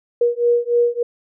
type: beating tone pair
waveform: sine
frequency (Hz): 475.7 / 479.1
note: A#4 / A#4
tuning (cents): +35 / +47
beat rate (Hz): 3.4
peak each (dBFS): -17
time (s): 0.21-1.03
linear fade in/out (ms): 5
effects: none